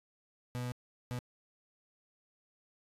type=tone bursts at uneven times; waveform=35% pulse; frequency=123.47 Hz; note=B2; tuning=in tune; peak=-34 dBFS; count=2; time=0.55-0.72 / 1.11-1.19 s; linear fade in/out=0 ms; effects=resampled to 32000 Hz